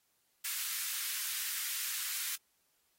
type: high-pass noise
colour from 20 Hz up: white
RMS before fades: -37 dBFS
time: 0.44-2.36 s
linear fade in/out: 10 ms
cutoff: 1400 Hz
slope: 24 dB/octave
effects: white hiss -75 dBFS RMS until 2.98 s + AAC 48 kbps